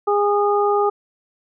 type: harmonic tone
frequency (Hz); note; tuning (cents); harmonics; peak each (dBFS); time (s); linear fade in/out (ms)
409.7; G#4; -24; 1 / 2 / 3; -17 / -20 / -22; 0.07-0.9; 10
effects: none